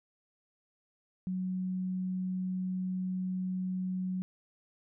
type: tone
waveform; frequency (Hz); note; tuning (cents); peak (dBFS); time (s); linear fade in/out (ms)
sine; 185; F#3; 0; -31; 1.27-4.22; 0
effects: none